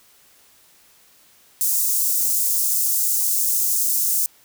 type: high-pass noise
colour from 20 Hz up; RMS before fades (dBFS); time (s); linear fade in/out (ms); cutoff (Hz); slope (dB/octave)
white; -20; 1.61-4.26; 0; 6400; 24
effects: white hiss -54 dBFS RMS until 4.44 s